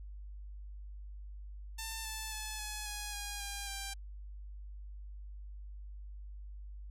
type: tone with pitch steps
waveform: 5% pulse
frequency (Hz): 893 / 877.7 / 862.6 / 847.8 / 833.2 / 818.9 / 804.8 / 791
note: A5 / A5 / A5 / G#5 / G#5 / G#5 / G5 / G5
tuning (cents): +25 / -5 / -35 / +35 / +5 / -25 / +45 / +15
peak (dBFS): -28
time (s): 1.78-3.94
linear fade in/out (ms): 10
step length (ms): 270
effects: added 50 Hz sine -44 dBFS peak until 6.9 s